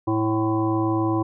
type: harmonic tone with a mistuned harmonic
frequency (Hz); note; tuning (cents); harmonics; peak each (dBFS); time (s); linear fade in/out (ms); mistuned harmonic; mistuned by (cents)
109.5; A2; -8; 1 / 3 / 5 / 7 / 9 / 10; -26 / -21 / -33 / -31 / -29 / -37; 0.07-1.23; 10; 9; +38
effects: none